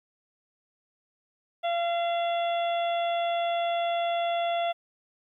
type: harmonic tone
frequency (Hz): 685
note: F5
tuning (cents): -34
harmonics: 1 / 2 / 3 / 4 / 5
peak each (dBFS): -25 / -39 / -40 / -41 / -38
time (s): 1.63-4.73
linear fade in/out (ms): 20
effects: 11-bit